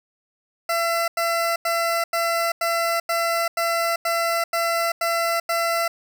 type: tone bursts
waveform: 20% pulse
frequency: 674 Hz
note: E5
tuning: 38 cents sharp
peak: -15 dBFS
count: 11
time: 0.69-5.88 s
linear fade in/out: 5 ms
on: 390 ms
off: 90 ms
effects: none